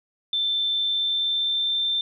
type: tone with pitch glide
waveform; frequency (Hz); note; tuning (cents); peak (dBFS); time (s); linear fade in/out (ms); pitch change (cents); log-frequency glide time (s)
sine; 3547 to 3570; A7 to A7; +13 to +24; -21; 0.33-2.01; 2; +11; 0.74-1.8
effects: none